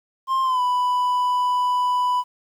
triangle tone with pitch glide, 1057 to 991.9 Hz, C6 to B5, +17 to +7 cents, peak -16 dBFS, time 0.27-2.24 s, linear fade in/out 50 ms, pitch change -110 cents, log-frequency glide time 0.43-0.61 s, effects 9-bit

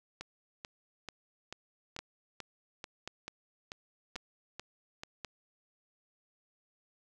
two click trains, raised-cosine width 0.2 ms, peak -22 / -24 dBFS, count 4 / 12, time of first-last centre 1.99-5.247 / 0.21-5.035 s, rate 0.921 / 2.28 Hz, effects none

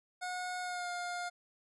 25% pulse tone with pitch glide, 726 to 708.2 Hz, F#5 to F5, -33 to +24 cents, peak -33 dBFS, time 0.21-1.3 s, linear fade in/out 20 ms, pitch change -43 cents, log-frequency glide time 0.61-0.89 s, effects resampled to 24000 Hz

